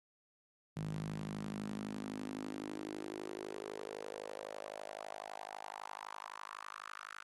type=tone with high-pass filter sweep; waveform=sawtooth; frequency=51.91 Hz; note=G#1; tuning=in tune; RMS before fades=-45 dBFS; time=0.76-7.23 s; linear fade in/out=10 ms; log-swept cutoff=150 to 1400 Hz; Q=4.3; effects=AAC 32 kbps